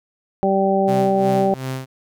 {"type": "harmonic tone", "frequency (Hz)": 194.2, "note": "G3", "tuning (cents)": -16, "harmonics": [1, 2, 3, 4], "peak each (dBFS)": [-20, -20, -20, -20], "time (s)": [0.43, 1.54], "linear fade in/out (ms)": 0}
{"type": "tone with tremolo", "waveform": "sawtooth", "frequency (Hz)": 131.2, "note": "C3", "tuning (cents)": 5, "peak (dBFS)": -19, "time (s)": [0.87, 1.86], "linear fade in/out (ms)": 20, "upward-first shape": "sine", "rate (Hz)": 2.7, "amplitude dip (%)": 80}
{"effects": []}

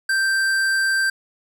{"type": "tone with hard clipping", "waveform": "sine", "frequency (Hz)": 1568, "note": "G6", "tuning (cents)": 0, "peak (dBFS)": -19, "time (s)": [0.09, 1.1], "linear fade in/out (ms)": 5, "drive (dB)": 13, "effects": []}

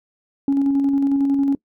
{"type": "tone with tremolo", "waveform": "sine", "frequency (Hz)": 277.2, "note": "C#4", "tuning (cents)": 0, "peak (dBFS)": -12, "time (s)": [0.48, 1.55], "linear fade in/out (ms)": 2, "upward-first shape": "square", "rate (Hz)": 11, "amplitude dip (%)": 30, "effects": ["noise-tail reverb RT60 0.1 s tail -23 dB re dry", "tanh soft clip ceiling -12 dBFS"]}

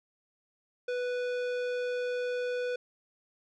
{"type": "tone with tanh clipping", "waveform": "sine", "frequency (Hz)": 493.9, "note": "B4", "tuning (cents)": 0, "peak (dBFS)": -32, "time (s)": [0.88, 2.76], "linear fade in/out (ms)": 5, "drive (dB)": 16, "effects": []}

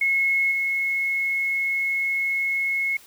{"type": "tone with level steps", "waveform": "sine", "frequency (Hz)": 2177, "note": "C#7", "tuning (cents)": -32, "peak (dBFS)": [-18, -21], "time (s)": [0.01, 2.97], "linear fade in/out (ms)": 5, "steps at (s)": 0.51, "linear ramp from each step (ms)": 10, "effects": ["white hiss -50 dBFS RMS until 3.06 s"]}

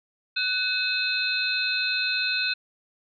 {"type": "tone cluster", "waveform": "sine", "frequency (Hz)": [1495, 2569, 3641, 4104], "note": ["F#6", "E7", "A#7", "C8"], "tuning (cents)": [17, -45, -41, -34], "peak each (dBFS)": [-29, -27, -32, -28], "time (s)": [0.36, 2.54], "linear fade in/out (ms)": 10, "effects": []}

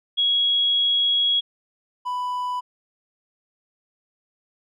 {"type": "tone pair in turn", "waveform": ["sine", "triangle"], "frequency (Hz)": [3322, 992.5], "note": ["G#7", "B5"], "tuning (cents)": [0, 8], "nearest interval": "octave + major sixth", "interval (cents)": 2092, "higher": "first", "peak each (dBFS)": [-17, -22], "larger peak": "first", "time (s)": [[0.17, 1.41], [2.05, 2.61]], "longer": "first", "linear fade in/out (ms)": 20, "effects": []}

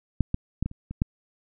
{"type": "clicks", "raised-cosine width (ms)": 5, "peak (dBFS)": [-8, -12, -12, -16, -28, -22, -9], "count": 7, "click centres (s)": [0.207, 0.344, 0.626, 0.66, 0.714, 0.91, 1.019], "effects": []}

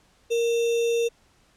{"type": "tone with sample-and-hold", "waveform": "sine", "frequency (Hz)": 466.2, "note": "A#4", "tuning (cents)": 0, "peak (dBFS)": -20, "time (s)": [0.3, 1.09], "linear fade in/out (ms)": 20, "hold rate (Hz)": 3150, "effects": ["pink hiss -61 dBFS RMS until 1.56 s", "low-pass 9000 Hz 12 dB/octave"]}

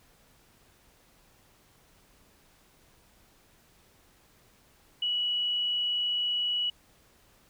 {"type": "tone", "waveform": "sine", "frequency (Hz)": 2934, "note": "F#7", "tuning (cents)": -15, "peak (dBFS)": -26, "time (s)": [5.02, 6.7], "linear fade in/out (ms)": 5, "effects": ["pink hiss -62 dBFS RMS until 7.49 s"]}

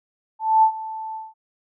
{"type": "tone with ADSR envelope", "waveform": "sine", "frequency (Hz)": 880, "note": "A5", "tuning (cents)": 0, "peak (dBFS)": -10, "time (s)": [0.39, 1.34], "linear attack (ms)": 240, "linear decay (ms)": 83, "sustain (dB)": -18, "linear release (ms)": 190, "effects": []}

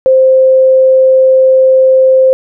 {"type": "tone", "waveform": "sine", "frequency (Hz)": 523.3, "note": "C5", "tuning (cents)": 0, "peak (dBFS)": -3, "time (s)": [0.06, 2.33], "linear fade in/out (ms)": 0, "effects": []}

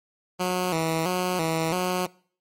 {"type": "tone with vibrato", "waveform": "10% pulse", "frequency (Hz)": 171.7, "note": "F3", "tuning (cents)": -29, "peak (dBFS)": -15, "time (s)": [0.39, 2.07], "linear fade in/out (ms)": 20, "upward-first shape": "square", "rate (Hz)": 1.5, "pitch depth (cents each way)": 100, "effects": ["noise-tail reverb RT60 0.5 s tail -23 dB re dry", "MP3 64 kbps"]}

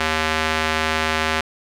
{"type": "tone with band-pass filter", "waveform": "square", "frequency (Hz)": 78.9, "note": "D#2", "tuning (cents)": 25, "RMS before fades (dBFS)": -21, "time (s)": [0, 1.41], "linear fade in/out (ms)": 5, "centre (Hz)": 2100, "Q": 0.83, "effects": []}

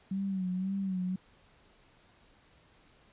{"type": "tone with vibrato", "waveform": "sine", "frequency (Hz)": 189.2, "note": "F#3", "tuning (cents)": 39, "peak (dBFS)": -30, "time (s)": [0.11, 1.16], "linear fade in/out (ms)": 5, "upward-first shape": "sine", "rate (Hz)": 1.9, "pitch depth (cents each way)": 69, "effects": ["pink hiss -63 dBFS RMS until 3.12 s", "resampled to 8000 Hz"]}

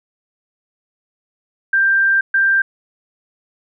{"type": "tone bursts at uneven times", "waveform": "sine", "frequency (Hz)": 1580, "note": "G6", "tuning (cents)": 13, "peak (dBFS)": -11, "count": 2, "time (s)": [[1.73, 2.21], [2.34, 2.62]], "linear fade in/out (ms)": 5, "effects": []}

